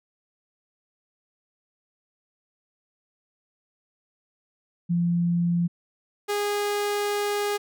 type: tone pair in turn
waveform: sine / sawtooth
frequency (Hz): 172.4 / 411.2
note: F3 / G#4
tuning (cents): -22 / -17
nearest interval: octave + minor third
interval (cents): 1505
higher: second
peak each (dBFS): -20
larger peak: neither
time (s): 4.89-5.68 / 6.28-7.58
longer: second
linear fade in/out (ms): 20
effects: none